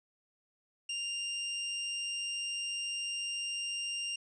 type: tone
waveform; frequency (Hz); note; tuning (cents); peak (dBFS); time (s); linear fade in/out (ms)
sawtooth; 2794; F7; 0; -31; 0.89-4.16; 5
effects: resampled to 22050 Hz